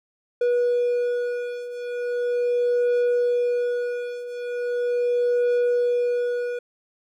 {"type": "beating tone pair", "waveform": "triangle", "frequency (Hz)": [485.4, 485.79], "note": ["B4", "B4"], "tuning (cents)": [-30, -29], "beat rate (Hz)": 0.39, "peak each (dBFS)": [-24, -20], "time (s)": [0.41, 6.59], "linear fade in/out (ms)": 5, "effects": []}